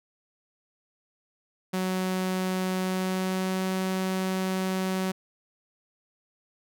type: tone with pitch glide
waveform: sawtooth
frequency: 186 to 187.94 Hz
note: F#3 to F#3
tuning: +9 to +27 cents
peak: -22 dBFS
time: 1.73-5.12 s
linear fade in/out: 10 ms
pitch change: +18 cents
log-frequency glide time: 2.8-3.67 s
effects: none